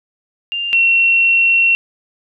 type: tone pair in turn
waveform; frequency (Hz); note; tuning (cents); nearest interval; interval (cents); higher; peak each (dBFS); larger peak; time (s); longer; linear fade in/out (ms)
sine; 2794 / 2724; F7 / F7; 0 / -44; unison; 44; first; -18 / -9; second; 0.52-0.73 / 0.73-1.75; second; 0
effects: none